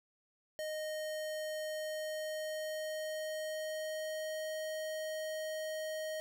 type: tone with pitch glide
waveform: square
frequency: 619 to 625.5 Hz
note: D#5 to D#5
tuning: -9 to +9 cents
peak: -38 dBFS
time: 0.59-6.2 s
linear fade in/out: 0 ms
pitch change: +18 cents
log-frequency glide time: 1.62-4.51 s
effects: none